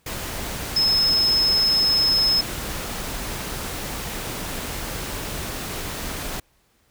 sine tone in noise, 5180 Hz, E8, 31 cents flat, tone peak -16 dBFS, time 0.76-2.41 s, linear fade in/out 5 ms, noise pink, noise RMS -30 dBFS, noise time 0.06-6.4 s, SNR +11 dB, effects pink hiss -63 dBFS RMS until 6.9 s

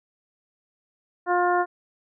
harmonic tone, 354.9 Hz, F4, 28 cents sharp, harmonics 1 / 2 / 3 / 4 / 5, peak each -24 / -22 / -26 / -28 / -34 dBFS, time 1.26-1.66 s, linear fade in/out 50 ms, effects none

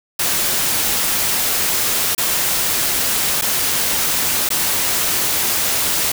white noise with dropouts, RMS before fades -18 dBFS, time 0.19-6.12 s, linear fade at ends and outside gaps 5 ms, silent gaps 2.15-2.179 / 3.413-3.42 / 4.49-4.503 s, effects none

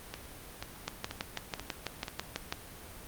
two click trains, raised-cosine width 0.2 ms, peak -15 / -20 dBFS, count 11 / 5, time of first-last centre 0.88-2.525 / 0.14-2.082 s, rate 6.08 / 2.06 Hz, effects pink hiss -48 dBFS RMS until 3.07 s + Opus 32 kbps

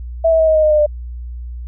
sine tone with pitch steps, 656 / 647.3 / 638.8 / 630.4 / 622 / 613.8 / 605.7 / 597.7 Hz, E5 / E5 / D#5 / D#5 / D#5 / D#5 / D#5 / D5, -9 / -32 / +45 / +23 / -1 / -24 / -47 / +30 cents, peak -9 dBFS, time 0.24-0.864 s, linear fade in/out 10 ms, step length 78 ms, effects added 60 Hz sine -25 dBFS peak until 1.67 s

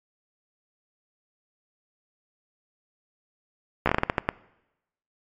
slowing click train, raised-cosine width 0.5 ms, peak -5 dBFS, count 10, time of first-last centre 3.86-4.289 s, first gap 14 ms, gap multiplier 1.29, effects noise-tail reverb RT60 0.9 s tail -21 dB re dry + MP3 64 kbps

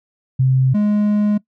sine / triangle tone pair in turn, 130.81 / 208.4 Hz, C3 / G#3, 0 / +6 cents, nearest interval minor sixth, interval 806 cents, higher second, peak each -11 dBFS, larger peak neither, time 0.39-0.74 / 0.74-1.38 s, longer second, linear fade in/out 10 ms, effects noise-tail reverb RT60 0.1 s tail -20 dB re dry

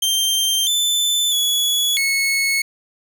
sawtooth tone with pitch steps, 3155 / 3522 / 3387 / 2194 Hz, G7 / A7 / G#7 / C#7, +10 / +1 / +33 / -18 cents, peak -13 dBFS, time 0.02-2.62 s, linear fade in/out 5 ms, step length 650 ms, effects none

